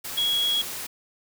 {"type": "tone in noise", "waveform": "sine", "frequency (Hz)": 3322, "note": "G#7", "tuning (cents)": 0, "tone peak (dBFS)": -21, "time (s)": [0.17, 0.62], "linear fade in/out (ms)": 10, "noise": "white", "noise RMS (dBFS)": -34, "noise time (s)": [0.04, 0.87], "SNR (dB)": 10, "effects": []}